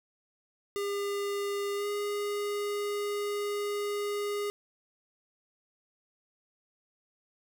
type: tone with pitch glide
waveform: square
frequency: 403.5 to 410.6 Hz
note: G#4 to G#4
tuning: -50 to -20 cents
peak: -31 dBFS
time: 0.76-4.5 s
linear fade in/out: 0 ms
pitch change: +30 cents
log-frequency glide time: 1.75-1.87 s
effects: none